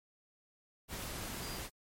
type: tone in noise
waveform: sine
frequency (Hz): 4800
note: D8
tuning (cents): +37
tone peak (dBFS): -48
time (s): 1.4-1.61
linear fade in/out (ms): 50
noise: pink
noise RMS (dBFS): -42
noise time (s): 0.88-1.7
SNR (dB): -9
effects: MP3 64 kbps